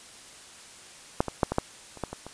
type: clicks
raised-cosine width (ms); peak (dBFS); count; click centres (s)
1; -7 / -16 / -6 / -13 / -8 / -29 / -15 / -21 / -25; 9; 1.205 / 1.283 / 1.432 / 1.52 / 1.584 / 1.973 / 2.037 / 2.13 / 2.266
effects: white hiss -48 dBFS RMS until 2.33 s + resampled to 22050 Hz